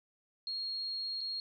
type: tone with dropouts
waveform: sine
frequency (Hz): 4271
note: C8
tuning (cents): +35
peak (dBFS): -35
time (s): 0.47-1.4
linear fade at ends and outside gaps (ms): 1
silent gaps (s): 1.208-1.212
effects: none